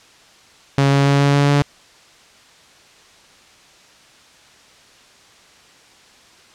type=tone with pitch steps; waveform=sawtooth; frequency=138.59 / 139.55 / 140.52 / 141.5 / 142.49 / 143.48 Hz; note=C#3 / C#3 / C#3 / C#3 / C#3 / D3; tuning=0 / +12 / +24 / +36 / +48 / -40 cents; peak=-8 dBFS; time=0.78-1.62 s; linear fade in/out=0 ms; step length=140 ms; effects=white hiss -48 dBFS RMS until 6.54 s + low-pass 6000 Hz 12 dB/octave